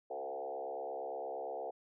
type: tone with frequency modulation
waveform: sine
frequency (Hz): 601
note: D5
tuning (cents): +40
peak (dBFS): -38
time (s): 0.1-1.71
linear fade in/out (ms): 10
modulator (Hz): 68.6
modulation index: 2.8
effects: none